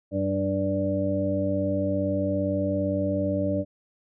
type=harmonic tone with a mistuned harmonic; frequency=97.5 Hz; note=G2; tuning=9 cents flat; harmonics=1 / 2 / 3 / 5 / 6; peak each=-30 / -30 / -28 / -36 / -27 dBFS; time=0.11-3.65 s; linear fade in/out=50 ms; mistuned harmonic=2; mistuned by=-19 cents; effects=none